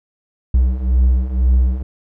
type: beating tone pair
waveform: triangle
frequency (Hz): 61.74 / 63.74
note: B1 / C2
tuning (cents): 0 / -45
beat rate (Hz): 2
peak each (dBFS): -15 / -11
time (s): 0.54-1.83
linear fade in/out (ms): 5
effects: none

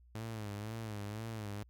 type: tone with vibrato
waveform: sawtooth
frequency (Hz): 107.5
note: A2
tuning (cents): -40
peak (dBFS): -36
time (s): 0.15-1.63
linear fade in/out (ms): 0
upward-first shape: sine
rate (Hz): 2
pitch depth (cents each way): 97
effects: added 60 Hz sine -59 dBFS peak until 1.69 s

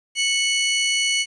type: tone pair together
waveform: sawtooth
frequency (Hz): 2204 / 2960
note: C#7 / F#7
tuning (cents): -11 / 0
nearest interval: perfect fourth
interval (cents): 511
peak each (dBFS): -18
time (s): 0.15-1.26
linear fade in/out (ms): 50
effects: resampled to 22050 Hz + 9-bit

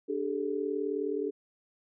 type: tone cluster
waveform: sine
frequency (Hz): 291.9 / 395.3 / 434.7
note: D4 / G4 / A4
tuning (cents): -10 / +15 / -21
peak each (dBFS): -35 / -33 / -33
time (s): 0.08-1.31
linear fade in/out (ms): 20
effects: none

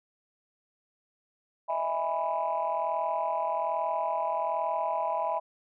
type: chord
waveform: sine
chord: E major seventh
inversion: third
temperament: just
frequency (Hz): 618.1 / 659.3 / 824.1 / 988.9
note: D#5 / E5 / G#5 / B5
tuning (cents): -12 / 0 / -14 / +2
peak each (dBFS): -35 / -31 / -32 / -30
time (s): 1.68-5.4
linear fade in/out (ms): 20
effects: tanh soft clip ceiling -19 dBFS

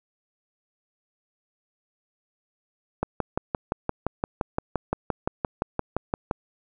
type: click train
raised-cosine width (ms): 1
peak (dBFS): -10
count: 20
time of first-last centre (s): 3.03-6.312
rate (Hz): 5.79
effects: none

